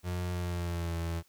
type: tone with pitch glide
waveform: 35% pulse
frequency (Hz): 89.2 to 83.71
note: F2 to E2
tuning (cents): +37 to +27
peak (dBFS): -30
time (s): 0.03-1.23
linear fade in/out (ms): 50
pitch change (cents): -110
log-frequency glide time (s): 0.32-0.97
effects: white hiss -67 dBFS RMS until 1.28 s